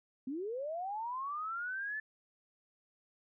sine linear sweep, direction up, 246.9 to 1760 Hz, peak -36 dBFS, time 0.27-2 s, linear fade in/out 5 ms, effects none

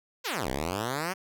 5% pulse exponential two-way sweep, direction down then up, 562 to 61.4 to 195.6 Hz, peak -18 dBFS, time 0.24-1.14 s, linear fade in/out 20 ms, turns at 0.49 s, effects none

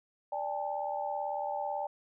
sine chord, D suspended fourth, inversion none, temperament equal with one note detuned, 587.3 / 801.9 / 880 Hz, D5 / G5 / A5, 0 / +39 / 0 cents, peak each -37 / -35 / -38 dBFS, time 0.32-1.87 s, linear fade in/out 5 ms, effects none

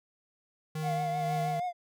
square tone with tremolo, 155.56 Hz, D#3, in tune, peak -32 dBFS, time 0.75-1.6 s, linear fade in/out 5 ms, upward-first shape sine, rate 2 Hz, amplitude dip 40%
triangle tone with vibrato, 707 Hz, F5, 21 cents sharp, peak -28 dBFS, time 0.82-1.73 s, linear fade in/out 50 ms, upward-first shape triangle, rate 6.3 Hz, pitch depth 61 cents each way
effects none

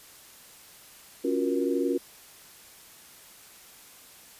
sine chord, Gb major seventh, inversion second, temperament equal with one note detuned, 277.2 / 349.2 / 370 / 474.6 Hz, Db4 / F4 / Gb4 / Bb4, 0 / 0 / 0 / +31 cents, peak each -28 / -29 / -31 / -30 dBFS, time 1.24-1.98 s, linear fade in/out 10 ms, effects white hiss -51 dBFS RMS until 4.39 s + resampled to 32000 Hz

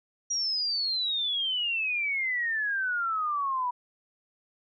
sine exponential sweep, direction down, 5780 to 968 Hz, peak -26 dBFS, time 0.3-3.71 s, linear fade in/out 10 ms, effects none

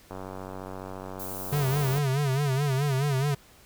click train, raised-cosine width 1 ms, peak -24 dBFS, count 178, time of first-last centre 0.11-1.983 s, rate 94.5 Hz
violet noise, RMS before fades -38 dBFS, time 1.19-1.99 s, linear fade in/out 10 ms
square tone with vibrato, 138.59 Hz, C#3, in tune, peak -24 dBFS, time 1.52-3.35 s, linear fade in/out 10 ms, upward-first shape sine, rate 4.7 Hz, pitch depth 110 cents each way
effects pink hiss -55 dBFS RMS until 3.65 s

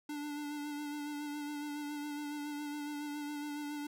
square tone with vibrato, 293.7 Hz, D4, in tune, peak -39 dBFS, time 0.09-3.87 s, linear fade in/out 5 ms, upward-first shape sine, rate 7.2 Hz, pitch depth 25 cents each way, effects none

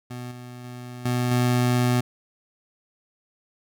25% pulse tone with level steps, 123.47 Hz, B2, in tune, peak -29 / -34 / -32 / -18 / -15 dBFS, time 0.1-2.01 s, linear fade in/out 10 ms, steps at 0.31 / 0.64 / 1.05 / 1.31 s, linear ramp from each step 5 ms, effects none

